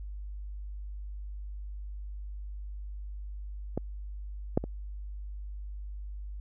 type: clicks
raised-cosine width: 2 ms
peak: -16 / -10 / -22 dBFS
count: 3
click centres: 3.776 / 4.575 / 4.64 s
effects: added 50 Hz sine -37 dBFS peak until 6.4 s